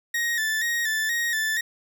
40% pulse tone with vibrato, 1816 Hz, A#6, 46 cents flat, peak -22 dBFS, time 0.14-1.61 s, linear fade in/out 5 ms, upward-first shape square, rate 2.1 Hz, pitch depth 58 cents each way, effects none

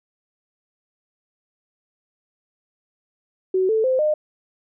sine tone with pitch steps, 374.7 / 440.5 / 517.8 / 608.7 Hz, F#4 / A4 / C5 / D#5, +22 / +2 / -18 / -38 cents, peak -16 dBFS, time 3.54-4.14 s, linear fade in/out 5 ms, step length 150 ms, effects none

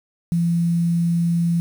sine tone with quantisation, 170 Hz, F3, 46 cents flat, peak -16 dBFS, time 0.32-1.6 s, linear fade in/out 0 ms, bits 7, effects none

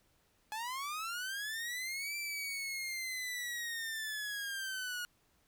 sawtooth linear two-way sweep, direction up then down, 840 to 2349 to 1438 Hz, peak -34 dBFS, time 0.52-5.05 s, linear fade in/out 0 ms, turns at 2.16 s, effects pink hiss -72 dBFS RMS until 5.47 s

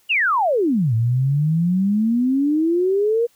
sine exponential two-way sweep, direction down then up, 2960 to 110.4 to 480.3 Hz, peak -15 dBFS, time 0.09-3.27 s, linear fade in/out 20 ms, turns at 0.94 s, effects white hiss -59 dBFS RMS until 3.35 s

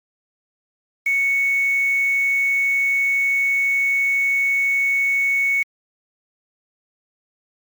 sine tone with quantisation, 2217 Hz, C#7, in tune, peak -16 dBFS, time 1.06-5.63 s, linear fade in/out 5 ms, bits 6, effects Opus 48 kbps

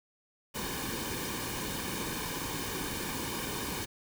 pink noise with comb filter, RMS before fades -36 dBFS, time 0.54-3.86 s, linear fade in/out 20 ms, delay 1.5 ms, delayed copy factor -0.65, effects none

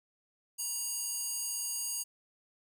square tone with high-pass filter, 949 Hz, A#5, 31 cents sharp, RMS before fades -36 dBFS, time 0.58-2.04 s, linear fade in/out 20 ms, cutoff 7600 Hz, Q 1.5, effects none

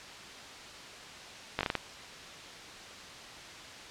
slowing click train, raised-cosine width 0.3 ms, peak -13 dBFS, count 6, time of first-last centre 1.59-1.753 s, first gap 18 ms, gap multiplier 1.3, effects white hiss -46 dBFS RMS until 3.9 s + low-pass 5000 Hz 12 dB/octave

